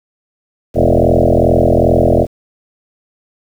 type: tone with frequency modulation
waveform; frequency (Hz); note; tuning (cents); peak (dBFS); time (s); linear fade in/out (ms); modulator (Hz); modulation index
sine; 347.4; F4; -9; -7; 0.74-2.27; 50; 42.5; 7.5
effects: 7-bit